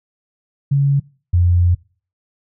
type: tone pair in turn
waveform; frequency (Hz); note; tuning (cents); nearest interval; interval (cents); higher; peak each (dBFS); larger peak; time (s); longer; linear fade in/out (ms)
sine; 140 / 87.96; C#3 / F2; +18 / +13; minor sixth; 805; first; -11 / -10; second; 0.71-1 / 1.33-1.75; second; 10
effects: noise-tail reverb RT60 0.4 s tail -23 dB re dry